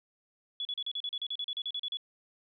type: tone bursts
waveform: sine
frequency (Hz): 3400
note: G#7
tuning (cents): +40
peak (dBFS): -32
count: 16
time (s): 0.6-1.971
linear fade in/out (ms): 2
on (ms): 51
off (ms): 37
effects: none